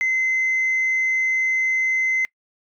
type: tone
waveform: sine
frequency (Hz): 2058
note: C7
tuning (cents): -29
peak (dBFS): -16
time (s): 0.01-2.25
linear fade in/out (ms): 0
effects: noise-tail reverb RT60 0.1 s tail -26 dB re dry + tanh soft clip ceiling -15 dBFS